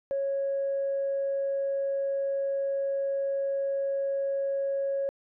sine tone, 551 Hz, C#5, 11 cents flat, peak -25 dBFS, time 0.11-5.09 s, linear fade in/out 0 ms, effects tanh soft clip ceiling -22 dBFS

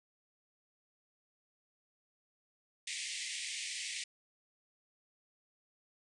pink band-pass noise, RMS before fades -41 dBFS, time 2.87-4.04 s, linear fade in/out 5 ms, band 1900 to 9400 Hz, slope 96 dB/octave, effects none

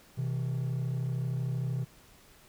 triangle tone pair together, 127.6 / 160.57 Hz, C3 / E3, -43 / -45 cents, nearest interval major third, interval 398 cents, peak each -27 / -32 dBFS, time 0.17-1.85 s, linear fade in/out 20 ms, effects tanh soft clip ceiling -25 dBFS + pink hiss -58 dBFS RMS until 2.48 s

